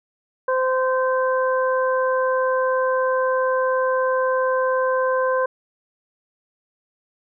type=harmonic tone; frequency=517 Hz; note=C5; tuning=21 cents flat; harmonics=1 / 2 / 3; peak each=-19 / -23 / -27 dBFS; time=0.48-5.46 s; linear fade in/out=5 ms; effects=none